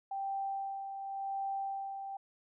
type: tone with tremolo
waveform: sine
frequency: 784 Hz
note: G5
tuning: in tune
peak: -33 dBFS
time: 0.11-2.17 s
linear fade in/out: 5 ms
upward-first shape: sine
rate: 0.91 Hz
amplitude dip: 50%
effects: none